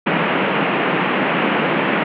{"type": "band-pass noise", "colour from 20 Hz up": "pink", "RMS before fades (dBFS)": -18, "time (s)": [0.06, 2.04], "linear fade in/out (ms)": 10, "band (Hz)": [160, 2900], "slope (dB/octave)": 48, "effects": []}